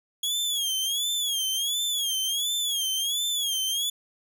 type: tone with vibrato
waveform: sawtooth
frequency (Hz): 3312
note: G#7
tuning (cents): -5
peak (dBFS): -22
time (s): 0.23-3.9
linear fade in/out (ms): 5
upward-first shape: sine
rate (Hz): 1.4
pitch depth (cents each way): 120
effects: none